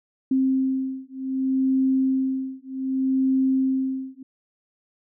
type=beating tone pair; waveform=sine; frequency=263.7 / 264.35 Hz; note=C4 / C4; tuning=+14 / +18 cents; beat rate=0.65 Hz; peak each=-23 dBFS; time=0.31-4.23 s; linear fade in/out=5 ms; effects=none